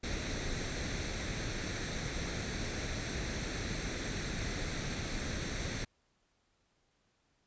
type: noise with comb filter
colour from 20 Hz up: pink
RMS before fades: -37 dBFS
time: 0.03-5.85 s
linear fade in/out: 10 ms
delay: 0.5 ms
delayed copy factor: +0.55
effects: pink hiss -75 dBFS RMS until 7.46 s + resampled to 16000 Hz